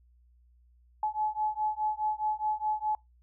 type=beating tone pair; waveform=sine; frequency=853 / 857.8 Hz; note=G#5 / A5; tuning=+46 / -44 cents; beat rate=4.8 Hz; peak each=-31 dBFS; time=1.03-2.95 s; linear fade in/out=2 ms; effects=noise-tail reverb RT60 0.2 s tail -26 dB re dry + added 60 Hz sine -59 dBFS peak until 3.22 s